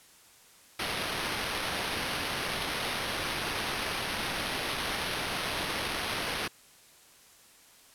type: noise with sample-and-hold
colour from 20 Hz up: blue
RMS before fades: -33 dBFS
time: 0.79-6.48 s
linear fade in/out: 5 ms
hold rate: 7350 Hz
effects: white hiss -57 dBFS RMS until 7.94 s + low-pass 12000 Hz 12 dB/octave